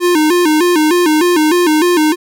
square tone with vibrato, 329.6 Hz, E4, in tune, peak -9 dBFS, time 0-2.16 s, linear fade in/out 50 ms, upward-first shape square, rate 3.3 Hz, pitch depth 120 cents each way, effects none

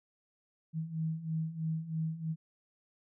sine beating tone pair, 158.2 / 161.3 Hz, D#3 / E3, +29 / -37 cents, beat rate 3.1 Hz, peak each -38 / -34 dBFS, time 0.73-2.36 s, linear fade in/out 50 ms, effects none

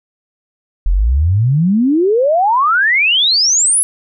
sine exponential sweep, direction up, 39.19 to 11020 Hz, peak -9 dBFS, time 0.86-3.83 s, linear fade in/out 0 ms, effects none

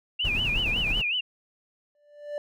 sine tone with vibrato, 2691 Hz, E7, 35 cents sharp, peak -24 dBFS, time 0.19-1.21 s, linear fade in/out 10 ms, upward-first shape sine, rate 5.4 Hz, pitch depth 200 cents each way
brown noise with tremolo, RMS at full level -30 dBFS, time 0.24-1.02 s, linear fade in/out 10 ms, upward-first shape square, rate 9.6 Hz, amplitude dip 30%
triangle tone with exponential growth, 587.3 Hz, D5, in tune, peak -25 dBFS, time 1.95-2.38 s, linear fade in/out 1 ms, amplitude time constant 93 ms
effects none

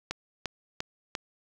click train, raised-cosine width 0.2 ms, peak -14 dBFS, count 4, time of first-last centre 0.11-1.152 s, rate 2.88 Hz, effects 9-bit

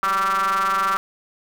square ring-modulated tone, 97.8 Hz, G2, 4 cents flat, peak -16 dBFS, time 0.03-0.97 s, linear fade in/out 0 ms, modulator 1260 Hz, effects none

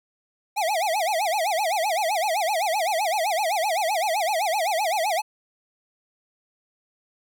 square tone with vibrato, 740 Hz, F#5, in tune, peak -22 dBFS, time 0.56-5.22 s, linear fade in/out 20 ms, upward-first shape sine, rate 7.8 Hz, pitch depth 270 cents each way, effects none

